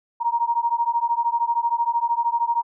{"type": "beating tone pair", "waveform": "sine", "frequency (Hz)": [932, 945], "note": ["A#5", "A#5"], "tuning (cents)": [-1, 23], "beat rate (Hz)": 13, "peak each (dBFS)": -22, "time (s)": [0.2, 2.63], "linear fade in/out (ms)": 20, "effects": []}